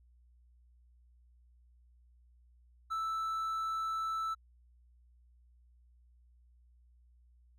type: tone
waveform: triangle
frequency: 1318.5 Hz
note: E6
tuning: in tune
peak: -31 dBFS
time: 2.9-4.35 s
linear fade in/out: 20 ms
effects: added 60 Hz sine -61 dBFS peak until 7.58 s